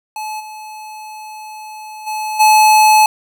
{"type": "tone with level steps", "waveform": "square", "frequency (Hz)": 860, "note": "A5", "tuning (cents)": -40, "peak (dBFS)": [-23, -30, -20, -7], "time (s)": [0.16, 3.06], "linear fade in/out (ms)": 2, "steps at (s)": [0.39, 2.06, 2.39], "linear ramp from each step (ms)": 20, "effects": []}